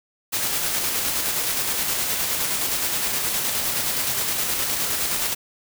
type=noise with tremolo; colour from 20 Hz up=white; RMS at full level=-23 dBFS; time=0.32-5.35 s; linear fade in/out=20 ms; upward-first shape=square; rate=9.6 Hz; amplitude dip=25%; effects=none